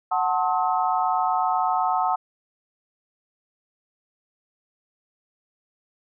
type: chord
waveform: sine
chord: F# diminished seventh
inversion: none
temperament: just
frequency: 740 / 888 / 1065.6 / 1278.7 Hz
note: F#5 / A5 / C6 / Eb6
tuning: 0 / +16 / +31 / +47 cents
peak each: -23 / -25 / -28 / -27 dBFS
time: 0.11-2.16 s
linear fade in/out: 10 ms
effects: none